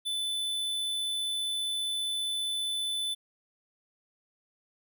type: tone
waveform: square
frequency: 3505 Hz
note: A7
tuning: 7 cents flat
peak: -30 dBFS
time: 0.05-3.15 s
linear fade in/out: 20 ms
effects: none